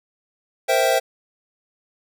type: chord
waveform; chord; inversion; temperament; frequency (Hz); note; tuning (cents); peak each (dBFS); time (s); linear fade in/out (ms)
square; C dominant seventh; third; equal with one note detuned; 466.2 / 523.3 / 659.3 / 777.7; Bb4 / C5 / E5 / G5; 0 / 0 / 0 / -14; -26 / -21 / -21 / -23; 0.68-1; 20
effects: none